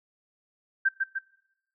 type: tone with echo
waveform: sine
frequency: 1568 Hz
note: G6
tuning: in tune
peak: -19 dBFS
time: 0.85-0.89 s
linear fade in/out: 10 ms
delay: 150 ms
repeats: 2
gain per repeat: -4 dB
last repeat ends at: 1.19 s
effects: noise-tail reverb RT60 0.9 s tail -22 dB re dry